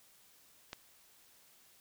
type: click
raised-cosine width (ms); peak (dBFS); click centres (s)
0.2; -24; 0.731
effects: white hiss -64 dBFS RMS until 1.8 s